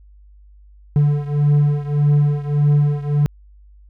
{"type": "beating tone pair", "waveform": "triangle", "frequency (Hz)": [145.6, 147.3], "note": ["D3", "D3"], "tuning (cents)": [-15, 6], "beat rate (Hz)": 1.7, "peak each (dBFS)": [-13, -16], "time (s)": [0.96, 3.26], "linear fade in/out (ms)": 0, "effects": ["added 50 Hz sine -43 dBFS peak until 3.89 s"]}